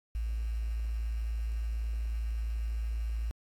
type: tone with quantisation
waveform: sine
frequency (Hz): 55.9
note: A1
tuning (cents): +28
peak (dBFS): -30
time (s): 0.15-3.31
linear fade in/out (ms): 0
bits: 9
effects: AAC 64 kbps